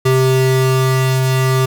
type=tone pair together; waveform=square; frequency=130.81 / 392 Hz; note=C3 / G4; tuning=0 / 0 cents; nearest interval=octave + perfect fifth; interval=1900 cents; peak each=-13 / -17 dBFS; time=0.05-1.66 s; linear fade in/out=10 ms; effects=none